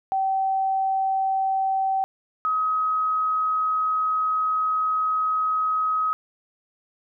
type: tone pair in turn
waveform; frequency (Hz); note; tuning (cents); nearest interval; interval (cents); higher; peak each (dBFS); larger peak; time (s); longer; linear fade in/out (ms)
sine; 770 / 1267.9; G5 / D#6; -31 / +32; major sixth; 863; second; -20; neither; 0.12-2.04 / 2.45-6.13; second; 0
effects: none